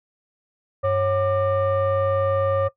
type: tone with frequency modulation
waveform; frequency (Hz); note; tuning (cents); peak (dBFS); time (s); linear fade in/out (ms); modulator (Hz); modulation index
sine; 547; C#5; -23; -16; 0.83-2.69; 20; 644; 0.75
effects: noise-tail reverb RT60 0.1 s tail -19 dB re dry + tanh soft clip ceiling -14 dBFS